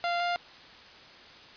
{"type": "tone pair in turn", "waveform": "sawtooth", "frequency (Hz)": [694, 700], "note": ["F5", "F5"], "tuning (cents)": [-11, 4], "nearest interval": "unison", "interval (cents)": 15, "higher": "second", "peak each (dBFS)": -23, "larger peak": "neither", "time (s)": [[0.04, 0.2], [0.2, 0.36]], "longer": "neither", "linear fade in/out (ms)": 0, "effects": ["white hiss -50 dBFS RMS until 1.56 s", "resampled to 11025 Hz"]}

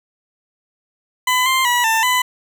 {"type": "tone with pitch steps", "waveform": "20% pulse", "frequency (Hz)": [1006, 1049, 971, 893, 1002], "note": ["B5", "C6", "B5", "A5", "B5"], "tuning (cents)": [32, 4, -30, 25, 25], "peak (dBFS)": -9, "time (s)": [1.27, 2.22], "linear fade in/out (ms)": 5, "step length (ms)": 190, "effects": []}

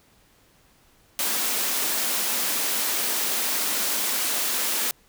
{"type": "high-pass noise", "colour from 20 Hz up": "white", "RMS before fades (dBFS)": -25, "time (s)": [1.19, 4.91], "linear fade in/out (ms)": 0, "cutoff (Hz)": 190, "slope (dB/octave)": 96, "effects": ["pink hiss -59 dBFS RMS until 5.08 s"]}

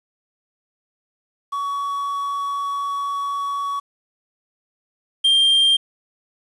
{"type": "tone pair in turn", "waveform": "triangle", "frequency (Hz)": [1126, 3185], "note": ["C#6", "G7"], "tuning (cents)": [27, 27], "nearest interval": "octave + tritone", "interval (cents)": 1800, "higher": "second", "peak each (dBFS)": [-20, -11], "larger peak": "second", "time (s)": [[1.52, 3.8], [5.24, 5.77]], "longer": "first", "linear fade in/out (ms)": 10, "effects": ["resampled to 24000 Hz", "8-bit"]}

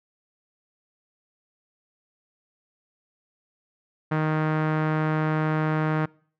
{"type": "tone with low-pass filter", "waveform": "sawtooth", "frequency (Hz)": 155.56, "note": "D#3", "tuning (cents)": 0, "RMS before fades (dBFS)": -24, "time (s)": [4.11, 6.06], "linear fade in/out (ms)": 10, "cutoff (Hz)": 1600, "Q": 1.6, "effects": ["noise-tail reverb RT60 0.5 s tail -25 dB re dry"]}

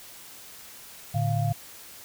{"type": "tone cluster", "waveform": "sine", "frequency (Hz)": [111.5, 146.3, 695], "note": ["A2", "D3", "F5"], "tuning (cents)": [23, -6, -9], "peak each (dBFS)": [-25, -27, -31], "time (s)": [1.14, 1.53], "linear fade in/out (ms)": 10, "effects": ["white hiss -46 dBFS RMS until 2.04 s"]}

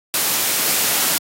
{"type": "noise", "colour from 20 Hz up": "white", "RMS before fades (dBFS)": -18, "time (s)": [0.14, 1.18], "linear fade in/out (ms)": 0, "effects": ["high-pass 150 Hz 12 dB/octave", "AAC 48 kbps"]}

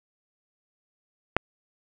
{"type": "click", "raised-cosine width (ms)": 0.5, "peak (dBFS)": -4, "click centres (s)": 1.366, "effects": []}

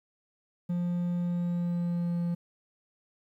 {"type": "tone with pitch glide", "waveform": "triangle", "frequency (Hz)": [175.3, 172.39], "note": ["F3", "F3"], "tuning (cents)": [7, -22], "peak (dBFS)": -25, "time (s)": [0.69, 2.35], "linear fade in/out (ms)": 10, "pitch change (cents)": -29, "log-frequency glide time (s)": [1.15, 2.2], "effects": ["11-bit"]}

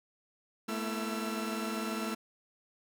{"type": "tone cluster", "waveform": "sawtooth", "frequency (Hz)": [218.1, 238.1, 331, 1343], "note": ["A3", "A#3", "E4", "E6"], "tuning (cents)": [-15, 37, 7, 32], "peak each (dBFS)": [-32, -37, -37, -37], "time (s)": [0.68, 2.15], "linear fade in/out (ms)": 10, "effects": []}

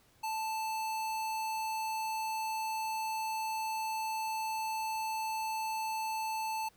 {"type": "tone", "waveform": "square", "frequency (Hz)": 880, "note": "A5", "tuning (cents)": 0, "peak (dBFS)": -34, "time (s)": [0.23, 6.69], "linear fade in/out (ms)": 10, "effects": ["pink hiss -66 dBFS RMS until 6.76 s"]}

